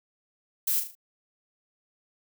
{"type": "noise with echo", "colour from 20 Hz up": "violet", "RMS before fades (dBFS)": -26, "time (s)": [0.67, 0.8], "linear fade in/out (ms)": 5, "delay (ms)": 38, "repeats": 4, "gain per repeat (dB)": -7, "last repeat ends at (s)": 0.952, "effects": []}